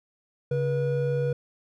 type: tone pair together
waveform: triangle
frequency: 139.1 / 483.8 Hz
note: C#3 / B4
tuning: +6 / -36 cents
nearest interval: octave + minor seventh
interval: 2158 cents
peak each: -24 dBFS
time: 0.51-1.33 s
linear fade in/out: 5 ms
effects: none